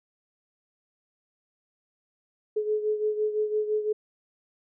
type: beating tone pair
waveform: sine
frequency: 425.1 / 431 Hz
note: G#4 / A4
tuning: +40 / -36 cents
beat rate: 5.9 Hz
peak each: -25 / -31 dBFS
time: 2.56-3.93 s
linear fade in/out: 10 ms
effects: none